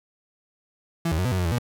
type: tone with pitch steps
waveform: 35% pulse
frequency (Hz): 167.3 / 79.4 / 91.7 / 125.9 / 93 / 89.2 / 83 / 120.8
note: E3 / D#2 / F#2 / B2 / F#2 / F2 / E2 / B2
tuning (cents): +26 / +36 / -15 / +34 / +9 / +37 / +12 / -38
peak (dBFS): -20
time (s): 1.05-1.586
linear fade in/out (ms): 5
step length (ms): 67
effects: none